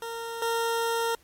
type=tone pair in turn; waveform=20% pulse; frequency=461 / 461 Hz; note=A#4 / A#4; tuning=-19 / -19 cents; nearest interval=unison; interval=0 cents; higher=neither; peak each=-28 / -20 dBFS; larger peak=second; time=0.02-0.42 / 0.42-1.15 s; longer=second; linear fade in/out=2 ms; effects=pink hiss -60 dBFS RMS until 1.23 s + MP3 64 kbps